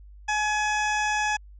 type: tone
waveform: 20% pulse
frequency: 845 Hz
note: G#5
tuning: 30 cents sharp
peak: -18 dBFS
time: 0.28-1.37 s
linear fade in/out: 10 ms
effects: added 50 Hz sine -44 dBFS peak until 1.59 s + resampled to 16000 Hz